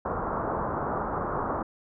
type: low-pass noise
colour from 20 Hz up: white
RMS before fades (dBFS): -30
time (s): 0.05-1.63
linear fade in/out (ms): 5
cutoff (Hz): 1300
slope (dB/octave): 48
effects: none